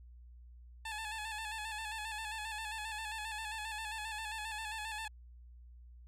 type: tone with vibrato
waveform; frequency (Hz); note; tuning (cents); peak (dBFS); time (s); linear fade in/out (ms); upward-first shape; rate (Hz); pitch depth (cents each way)
15% pulse; 868; A5; -24; -33; 0.85-5.08; 5; square; 7.5; 43
effects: added 60 Hz sine -52 dBFS peak until 6.07 s + low-pass 11000 Hz 12 dB/octave